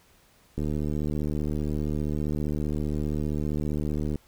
click train, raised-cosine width 3 ms, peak -17 dBFS, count 270, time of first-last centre 0.58-4.157 s, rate 75.2 Hz, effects pink hiss -60 dBFS RMS until 4.27 s

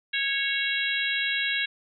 harmonic tone, 551 Hz, C#5, 11 cents flat, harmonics 3 / 4 / 5 / 6 / 7, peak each -29 / -30 / -31 / -32 / -32 dBFS, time 0.13-1.66 s, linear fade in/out 10 ms, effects none

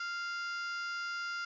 harmonic tone, 696 Hz, F5, 6 cents flat, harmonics 2 / 3 / 4 / 5 / 6 / 7 / 8 / 9 / 10, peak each -36 / -49 / -49 / -56 / -57 / -47 / -55 / -60 / -62 dBFS, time 0-1.45 s, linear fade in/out 5 ms, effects none

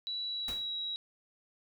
sine tone with pitch glide, 3930 to 3867 Hz, B7 to B7, -9 to -37 cents, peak -34 dBFS, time 0.07-0.96 s, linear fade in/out 0 ms, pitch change -28 cents, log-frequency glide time 0.25-0.73 s
pink noise with exponential decay, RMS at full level -40 dBFS, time 0.48-0.73 s, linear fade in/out 2 ms, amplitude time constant 54 ms
effects none

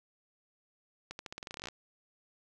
accelerating click train, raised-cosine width 0.2 ms, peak -24 dBFS, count 16, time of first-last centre 1.11-1.686 s, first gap 81 ms, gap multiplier 0.88, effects none

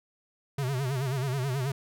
square tone with vibrato, 132.9 Hz, C3, 27 cents sharp, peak -28 dBFS, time 0.58-1.72 s, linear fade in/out 5 ms, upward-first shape sine, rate 9.3 Hz, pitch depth 120 cents each way, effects none

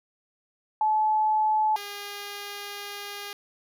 sine / 5% pulse tone pair in turn, 862 / 406.8 Hz, A5 / G#4, -36 / -36 cents, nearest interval octave + minor second, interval 1300 cents, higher first, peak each -20 / -24 dBFS, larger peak first, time 0.81-1.76 / 1.76-3.33 s, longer second, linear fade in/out 2 ms, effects none

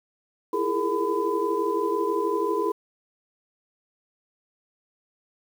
sine tone cluster, 331.1 / 343.2 / 410 / 455.9 / 1005 Hz, E4 / F4 / G#4 / A#4 / B5, +8 / -30 / -22 / -39 / +30 cents, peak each -31 / -32 / -26 / -29 / -28 dBFS, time 0.53-2.72 s, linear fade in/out 5 ms, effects 8-bit

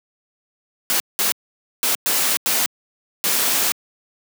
white noise bursts at uneven times, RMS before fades -19 dBFS, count 6, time 0.9-1 / 1.19-1.32 / 1.83-1.95 / 2.06-2.37 / 2.46-2.66 / 3.24-3.72 s, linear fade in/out 0 ms, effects high-pass 200 Hz 12 dB/octave

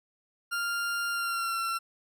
40% pulse tone with pitch glide, 1396.9 to 1354.8 Hz, F6 to E6, 0 to +47 cents, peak -28 dBFS, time 0.51-1.79 s, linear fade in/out 20 ms, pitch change -53 cents, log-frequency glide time 1.11-1.59 s, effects none

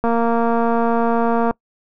click train, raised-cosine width 1 ms, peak -6 dBFS, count 342, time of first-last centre 0.04-1.51 s, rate 232 Hz, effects noise-tail reverb RT60 0.1 s tail -24 dB re dry

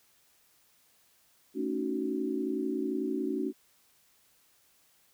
sine chord, D# half-diminished seventh, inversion second, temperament just, 224 / 280 / 311.1 / 373.4 Hz, A3 / C#4 / D#4 / F#4, +31 / +18 / 0 / +16 cents, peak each -37 / -33 / -36 / -34 dBFS, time 1.54-3.53 s, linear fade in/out 50 ms, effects white hiss -66 dBFS RMS until 5.13 s

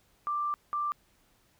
sine tone pair in turn, 1180 / 1180 Hz, D6 / D6, +8 / +8 cents, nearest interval unison, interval 0 cents, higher neither, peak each -28 / -28 dBFS, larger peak neither, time 0.27-0.54 / 0.73-0.92 s, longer first, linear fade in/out 0 ms, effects pink hiss -67 dBFS RMS until 1.59 s

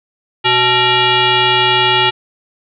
sine tone with frequency modulation, 1864.7 Hz, A#6, in tune, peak -9 dBFS, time 0.44-2.11 s, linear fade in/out 20 ms, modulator 497 Hz, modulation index 3.1, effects none

